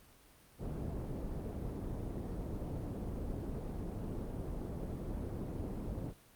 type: low-pass noise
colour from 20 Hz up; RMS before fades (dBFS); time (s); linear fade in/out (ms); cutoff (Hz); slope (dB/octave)
pink; -40; 0.58-6.14; 50; 470; 12
effects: pink hiss -62 dBFS RMS until 6.35 s + Opus 32 kbps